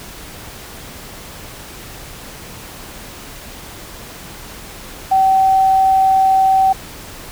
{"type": "tone", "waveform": "sine", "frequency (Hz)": 767, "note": "G5", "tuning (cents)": -38, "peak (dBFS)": -9, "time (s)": [5.11, 6.73], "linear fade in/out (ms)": 10, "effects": ["pink hiss -34 dBFS RMS until 7.31 s"]}